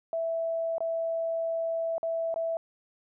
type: tone with dropouts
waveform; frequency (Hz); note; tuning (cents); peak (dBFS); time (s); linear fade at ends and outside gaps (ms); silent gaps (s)
sine; 659.3; E5; 0; -27; 0.13-2.57; 1; 0.782-0.805 / 1.981-2.03 / 2.342-2.36
effects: none